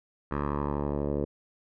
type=tone with low-pass filter sweep; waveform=10% pulse; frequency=72.2 Hz; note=D2; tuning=29 cents flat; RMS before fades=-30 dBFS; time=0.31-1.25 s; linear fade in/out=5 ms; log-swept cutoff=1400 to 510 Hz; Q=2.5; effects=none